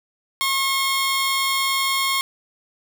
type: tone pair together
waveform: 15% pulse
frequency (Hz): 1082 / 3639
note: C#6 / A#7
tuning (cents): -42 / -42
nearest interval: octave + major sixth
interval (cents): 2100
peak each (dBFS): -13 / -22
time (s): 0.41-2.21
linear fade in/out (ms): 0
effects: none